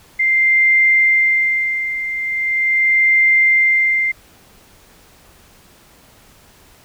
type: tone with tremolo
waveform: sine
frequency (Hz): 2093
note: C7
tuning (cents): 0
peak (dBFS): -9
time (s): 0.19-4.12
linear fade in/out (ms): 10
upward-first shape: sine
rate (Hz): 0.4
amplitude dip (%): 70
effects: pink hiss -48 dBFS RMS until 6.84 s